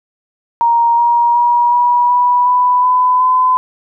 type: tone with pitch steps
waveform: sine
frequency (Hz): 936 / 946.9 / 957.9 / 969 / 980.3 / 991.7 / 1003.2 / 1014.8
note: A#5 / A#5 / A#5 / B5 / B5 / B5 / B5 / B5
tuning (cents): +7 / +27 / +47 / -33 / -13 / +7 / +27 / +47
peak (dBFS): -8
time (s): 0.61-3.57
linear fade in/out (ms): 0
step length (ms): 370
effects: none